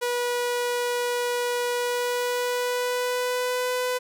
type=tone with pitch glide; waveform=sawtooth; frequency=486.4 to 500.4 Hz; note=B4 to B4; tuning=-26 to +23 cents; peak=-20 dBFS; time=0.01-3.99 s; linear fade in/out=20 ms; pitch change=+49 cents; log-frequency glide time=1.73-3.7 s; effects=none